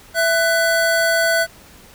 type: tone pair together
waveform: square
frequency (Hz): 664 / 1493.3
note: E5 / F#6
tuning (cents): +12 / +16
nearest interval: octave + major second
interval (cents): 1404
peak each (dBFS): -18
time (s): 0.14-1.47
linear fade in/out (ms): 50
effects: pink hiss -45 dBFS RMS until 1.94 s